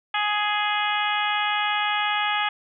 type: harmonic tone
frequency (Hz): 417.2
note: G#4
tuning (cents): +8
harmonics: 2 / 3 / 4 / 5 / 6 / 7 / 8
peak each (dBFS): -26 / -28 / -29 / -30 / -31 / -31 / -32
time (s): 0.14-2.49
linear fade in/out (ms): 5
effects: none